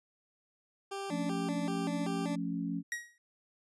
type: tone with vibrato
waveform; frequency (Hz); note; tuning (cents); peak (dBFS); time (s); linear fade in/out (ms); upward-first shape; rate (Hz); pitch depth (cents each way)
20% pulse; 338.9; E4; +48; -32; 0.91-2.36; 10; square; 2.6; 260
type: chord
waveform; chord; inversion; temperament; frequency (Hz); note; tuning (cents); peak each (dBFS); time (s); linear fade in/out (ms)
sine; F augmented; none; equal; 174.61 / 220 / 277.2; F3 / A3 / C#4; 0 / 0 / 0; -36 / -39 / -36; 1.09-2.83; 50
type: tone with exponential decay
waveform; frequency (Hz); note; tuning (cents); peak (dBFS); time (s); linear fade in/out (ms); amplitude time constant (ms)
45% pulse; 1898; A#6; +31; -31; 2.92-3.18; 1; 55
effects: resampled to 24000 Hz